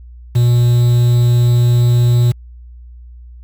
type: tone with quantisation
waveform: triangle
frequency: 120.5 Hz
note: B2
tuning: 42 cents flat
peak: -6 dBFS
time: 0.35-2.32 s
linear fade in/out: 10 ms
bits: 5
effects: added 60 Hz sine -33 dBFS peak until 3.43 s